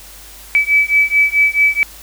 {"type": "beating tone pair", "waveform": "sine", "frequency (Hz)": [2295, 2299.6], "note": ["D7", "D7"], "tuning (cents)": [-40, -37], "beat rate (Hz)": 4.6, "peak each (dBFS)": -13, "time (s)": [0.55, 1.83], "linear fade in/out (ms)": 0, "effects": ["added 50 Hz sine -41 dBFS peak until 2.02 s", "white hiss -38 dBFS RMS until 2.02 s"]}